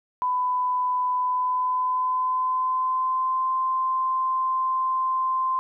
sine tone with pitch glide, 1000 to 1040.7 Hz, B5 to C6, +21 to -10 cents, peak -21 dBFS, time 0.22-5.59 s, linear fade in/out 0 ms, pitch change +69 cents, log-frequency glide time 1.15-3.53 s, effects none

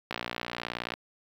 click train, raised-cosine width 0.3 ms, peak -16 dBFS, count 50, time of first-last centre 0.11-0.938 s, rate 59.2 Hz, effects high-pass 80 Hz 12 dB/octave + 8-bit

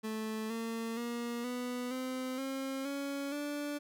30% pulse tone with pitch steps, 218.6 / 227.8 / 237.3 / 247.2 / 257.6 / 268.4 / 279.6 / 291.3 Hz, A3 / A#3 / A#3 / B3 / C4 / C4 / C#4 / D4, -11 / -40 / +31 / +2 / -27 / +44 / +15 / -14 cents, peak -33 dBFS, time 0.03-3.79 s, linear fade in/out 20 ms, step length 470 ms, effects none

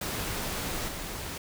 pink noise with level steps, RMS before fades -33 / -37 dBFS, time 0.01-1.38 s, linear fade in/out 5 ms, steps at 0.88 s, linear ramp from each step 5 ms, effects none

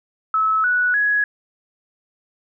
sine tone with pitch steps, 1298 / 1473.9 / 1673.6 Hz, E6 / F#6 / G#6, -27 / -7 / +13 cents, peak -15 dBFS, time 0.34-1.24 s, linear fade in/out 2 ms, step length 300 ms, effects none

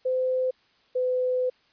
sine tone pair in turn, 513 / 505.6 Hz, C5 / B4, -34 / +41 cents, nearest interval unison, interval 25 cents, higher first, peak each -22 dBFS, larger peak neither, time 0.05-0.51 / 0.95-1.5 s, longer second, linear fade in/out 10 ms, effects white hiss -63 dBFS RMS until 1.72 s + resampled to 11025 Hz

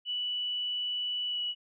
sine tone with pitch glide, 2960 to 2936 Hz, F#7 to F#7, 0 to -14 cents, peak -30 dBFS, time 0.05-1.55 s, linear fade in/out 50 ms, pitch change -14 cents, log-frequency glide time 1.27-1.4 s, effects none

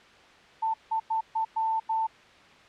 sine tone bursts at uneven times, 890 Hz, A5, 20 cents sharp, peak -24 dBFS, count 6, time 0.62-0.74 / 0.91-1 / 1.1-1.21 / 1.35-1.45 / 1.56-1.8 / 1.89-2.07 s, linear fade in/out 10 ms, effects white hiss -53 dBFS RMS until 2.68 s + low-pass 3000 Hz 12 dB/octave

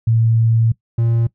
sine / triangle tone pair in turn, 113.8 / 115.99 Hz, A#2 / A#2, -41 / -8 cents, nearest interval unison, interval 33 cents, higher second, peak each -11 dBFS, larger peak neither, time 0.07-0.72 / 0.98-1.27 s, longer first, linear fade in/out 5 ms, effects noise-tail reverb RT60 0.1 s tail -20 dB re dry

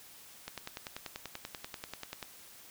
click train, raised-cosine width 0.2 ms, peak -22 dBFS, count 19, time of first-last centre 0.48-2.228 s, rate 10.3 Hz, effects white hiss -54 dBFS RMS until 2.7 s

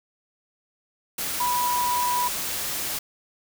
sine tone in noise, 980 Hz, B5, 14 cents flat, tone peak -22 dBFS, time 1.4-2.28 s, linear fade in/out 5 ms, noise white, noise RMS -29 dBFS, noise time 1.18-2.99 s, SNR +4 dB, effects none

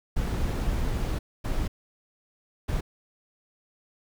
brown noise bursts at uneven times, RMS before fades -27 dBFS, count 3, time 0.16-1.19 / 1.44-1.68 / 2.68-2.81 s, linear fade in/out 10 ms, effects none

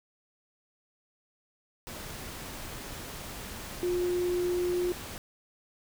sine tone in noise, 355.9 Hz, F4, 33 cents sharp, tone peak -26 dBFS, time 3.83-4.92 s, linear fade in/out 0 ms, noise pink, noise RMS -41 dBFS, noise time 1.87-5.18 s, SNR +12 dB, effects none

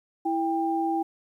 sine tone pair together, 329.6 / 794.4 Hz, E4 / G5, 0 / +23 cents, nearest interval octave + minor third, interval 1523 cents, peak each -26 dBFS, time 0.25-1.03 s, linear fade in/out 10 ms, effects 10-bit

